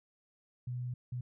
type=tone bursts at uneven times; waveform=sine; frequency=123.8 Hz; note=B2; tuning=5 cents sharp; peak=-35 dBFS; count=2; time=0.67-0.94 / 1.12-1.21 s; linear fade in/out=5 ms; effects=none